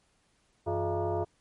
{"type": "tone with frequency modulation", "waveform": "sine", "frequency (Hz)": 164.4, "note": "E3", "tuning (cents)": -4, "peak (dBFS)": -27, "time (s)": [0.66, 1.25], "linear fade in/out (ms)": 20, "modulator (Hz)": 259, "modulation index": 2.7, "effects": ["pink hiss -70 dBFS RMS until 1.4 s", "MP3 48 kbps"]}